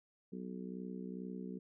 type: harmonic tone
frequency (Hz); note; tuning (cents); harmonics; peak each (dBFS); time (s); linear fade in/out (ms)
62.3; B1; +16; 3 / 4 / 5 / 6 / 7; -44 / -47 / -54 / -51 / -52; 0.32-1.59; 10
effects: none